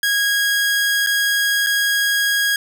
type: tone with dropouts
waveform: sawtooth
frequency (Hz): 1644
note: G#6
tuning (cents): -18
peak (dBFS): -12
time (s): 0.03-2.56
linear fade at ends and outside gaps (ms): 2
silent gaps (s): 1.064-1.07 / 1.664-1.668
effects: none